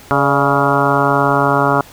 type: harmonic tone with a mistuned harmonic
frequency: 139.7 Hz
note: C#3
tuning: 14 cents sharp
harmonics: 1 / 2 / 3 / 4 / 5 / 6 / 7 / 8 / 9 / 10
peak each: -20 / -20 / -20 / -20 / -20 / -20 / -20 / -20 / -20 / -20 dBFS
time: 0.11-1.81 s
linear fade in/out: 0 ms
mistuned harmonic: 4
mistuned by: +63 cents
effects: pink hiss -40 dBFS RMS until 1.92 s